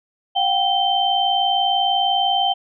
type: tone cluster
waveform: sine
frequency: 720 / 780 / 3107 Hz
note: F#5 / G5 / G7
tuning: -47 / -9 / -16 cents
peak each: -22 / -19 / -20 dBFS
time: 0.35-2.54 s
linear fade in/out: 20 ms
effects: none